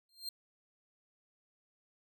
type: tone with exponential growth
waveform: 40% pulse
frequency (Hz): 4186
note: C8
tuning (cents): 0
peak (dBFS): -34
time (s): 0.09-0.29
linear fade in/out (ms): 2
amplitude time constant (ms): 42
effects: none